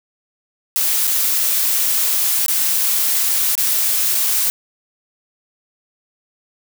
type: noise with dropouts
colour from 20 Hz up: blue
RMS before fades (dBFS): -17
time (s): 0.76-4.5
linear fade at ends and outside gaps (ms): 0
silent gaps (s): 1.071-1.076 / 2.462-2.482 / 3.553-3.578 / 4.147-4.151
effects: none